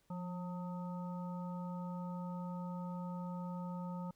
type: harmonic tone with a mistuned harmonic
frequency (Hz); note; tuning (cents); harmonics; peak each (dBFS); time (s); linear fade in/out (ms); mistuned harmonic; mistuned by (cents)
180; F#3; -47; 1 / 3 / 5 / 7; -40 / -51 / -49 / -54; 0.1-4.11; 5; 1; -37
effects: pink hiss -75 dBFS RMS until 4.15 s